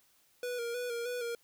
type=tone with vibrato; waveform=square; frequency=480.4 Hz; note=B4; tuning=48 cents flat; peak=-35 dBFS; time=0.43-1.35 s; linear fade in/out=2 ms; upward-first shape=square; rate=3.2 Hz; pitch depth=39 cents each way; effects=white hiss -68 dBFS RMS until 1.43 s